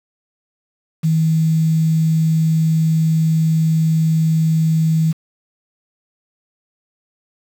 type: tone with quantisation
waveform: sine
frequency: 160 Hz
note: D#3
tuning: 49 cents sharp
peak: -12 dBFS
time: 1.03-5.13 s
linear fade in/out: 20 ms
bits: 6
effects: none